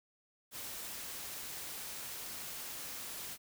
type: noise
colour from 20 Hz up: white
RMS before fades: -44 dBFS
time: 0.51-3.38 s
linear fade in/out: 50 ms
effects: none